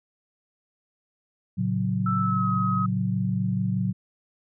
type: chord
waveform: sine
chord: F# major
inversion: first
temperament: equal with one note detuned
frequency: 113.62 / 138.59 / 185 Hz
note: A#2 / C#3 / F#3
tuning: -44 / 0 / 0 cents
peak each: -27 / -30 / -25 dBFS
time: 1.57-3.93 s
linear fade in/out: 20 ms
type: tone with pitch glide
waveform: sine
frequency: 1323 to 1267.6 Hz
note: E6 to D#6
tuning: +6 to +32 cents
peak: -25 dBFS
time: 2.06-2.86 s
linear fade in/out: 5 ms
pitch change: -74 cents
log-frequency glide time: 2.17-2.49 s
effects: none